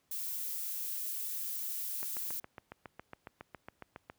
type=noise; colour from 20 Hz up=violet; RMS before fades=-38 dBFS; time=0.11-2.4 s; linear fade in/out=5 ms
type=click train; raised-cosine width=0.5 ms; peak=-29 dBFS; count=16; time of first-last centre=2.03-4.099 s; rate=7.25 Hz
effects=pink hiss -75 dBFS RMS until 4.18 s + high-pass 60 Hz 12 dB/octave